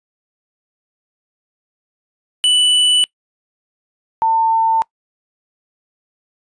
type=tone pair in turn; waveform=square / sine; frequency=2975 / 898.9 Hz; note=F#7 / A5; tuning=+9 / +37 cents; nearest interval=octave + major sixth; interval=2072 cents; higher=first; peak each=-11 dBFS; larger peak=neither; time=2.44-3.04 / 4.22-4.82 s; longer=neither; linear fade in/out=0 ms; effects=noise-tail reverb RT60 0.1 s tail -24 dB re dry + resampled to 22050 Hz